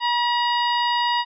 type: harmonic tone with a mistuned harmonic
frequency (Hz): 961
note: B5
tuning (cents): -48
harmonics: 1 / 2 / 3 / 4 / 5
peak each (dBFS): -20 / -27 / -28 / -29 / -33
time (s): 0-1.25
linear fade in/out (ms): 50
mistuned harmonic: 4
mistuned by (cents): -45
effects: none